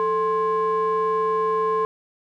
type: ring-modulated tone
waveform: triangle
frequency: 307.6 Hz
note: D#4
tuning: 20 cents flat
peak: -14 dBFS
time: 0-1.85 s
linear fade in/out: 0 ms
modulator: 747 Hz
effects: none